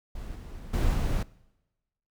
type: noise with level steps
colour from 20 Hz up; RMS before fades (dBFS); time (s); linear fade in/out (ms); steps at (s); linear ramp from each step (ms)
brown; -38 / -41 / -24 / -26; 0.15-1.23; 5; 0.35 / 0.73 / 0.93; 10
effects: noise-tail reverb RT60 1.0 s tail -22 dB re dry